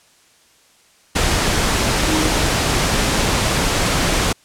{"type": "tone in noise", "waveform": "sine", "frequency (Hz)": 312.9, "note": "D#4", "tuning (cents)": 10, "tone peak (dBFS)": -19, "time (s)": [2.07, 2.29], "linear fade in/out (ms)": 10, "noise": "pink", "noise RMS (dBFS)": -17, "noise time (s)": [1.15, 4.33], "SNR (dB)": -5, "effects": ["white hiss -53 dBFS RMS until 4.44 s", "low-pass 9000 Hz 12 dB/octave"]}